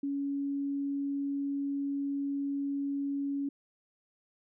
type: tone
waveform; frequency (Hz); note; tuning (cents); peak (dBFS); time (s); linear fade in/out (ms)
sine; 280.2; C#4; +19; -30; 0.03-3.49; 5
effects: none